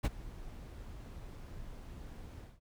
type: noise with ADSR envelope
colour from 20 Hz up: brown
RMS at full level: -25 dBFS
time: 0.03-2.6 s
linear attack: 22 ms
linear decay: 31 ms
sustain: -22 dB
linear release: 190 ms
effects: none